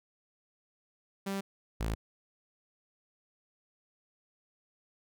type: tone pair in turn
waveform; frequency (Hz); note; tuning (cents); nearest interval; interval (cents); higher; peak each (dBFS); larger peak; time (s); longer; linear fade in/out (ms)
sawtooth; 196 / 55; G3 / A1; 0 / 0; octave + minor seventh; 2200; first; -29 / -27; second; 1.26-1.41 / 1.8-1.95; neither; 10
effects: none